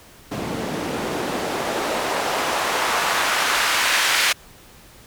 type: noise with band-pass filter sweep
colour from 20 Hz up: white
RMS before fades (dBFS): -22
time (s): 0.31-4.33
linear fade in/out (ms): 10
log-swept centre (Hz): 210 to 2100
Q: 0.92
effects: pink hiss -47 dBFS RMS until 5.06 s